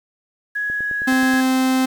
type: tone with pitch glide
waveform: sine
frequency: 1673 to 1661.4 Hz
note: G#6 to G#6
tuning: +12 to 0 cents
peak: -20 dBFS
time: 0.55-1.41 s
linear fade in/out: 10 ms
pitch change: -12 cents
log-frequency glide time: 0.74-1.29 s
type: click train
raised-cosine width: 2 ms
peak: -23 dBFS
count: 7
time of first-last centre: 0.7-1.338 s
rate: 9.41 Hz
type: tone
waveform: 45% pulse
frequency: 260 Hz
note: C4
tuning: 11 cents flat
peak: -15 dBFS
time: 1.07-1.86 s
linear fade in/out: 10 ms
effects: 8-bit